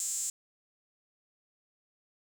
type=tone with high-pass filter; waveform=sawtooth; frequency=266.1 Hz; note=C4; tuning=29 cents sharp; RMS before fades=-34 dBFS; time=0-0.3 s; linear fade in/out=2 ms; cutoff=7400 Hz; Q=7.8; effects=none